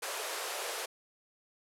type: band-pass noise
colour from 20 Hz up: pink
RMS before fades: -38 dBFS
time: 0.02-0.86 s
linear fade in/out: 10 ms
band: 400 to 13000 Hz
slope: 48 dB/octave
effects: none